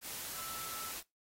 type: tone in noise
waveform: sine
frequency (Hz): 1318.5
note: E6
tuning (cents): 0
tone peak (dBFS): -46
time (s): 0.33-0.93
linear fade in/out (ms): 50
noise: white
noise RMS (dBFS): -43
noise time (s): 0.01-1.03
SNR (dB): -6
effects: noise-tail reverb RT60 0.2 s tail -21 dB re dry + AAC 48 kbps